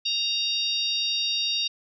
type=harmonic tone; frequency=931 Hz; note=A#5; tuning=2 cents flat; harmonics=3 / 4 / 5 / 6; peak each=-30 / -26 / -30 / -34 dBFS; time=0.05-1.68 s; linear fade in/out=10 ms; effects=none